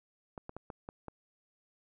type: clicks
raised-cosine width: 1 ms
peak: -28 dBFS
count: 6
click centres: 0.378 / 0.494 / 0.566 / 0.702 / 0.889 / 1.083 s
effects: none